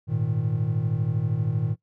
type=chord; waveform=triangle; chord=Ab suspended second; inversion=none; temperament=equal; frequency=103.83 / 116.54 / 155.56 Hz; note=Ab2 / Bb2 / Eb3; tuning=0 / 0 / 0 cents; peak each=-27 / -24 / -25 dBFS; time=0.07-1.76 s; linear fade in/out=50 ms; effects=noise-tail reverb RT60 0.1 s tail -18 dB re dry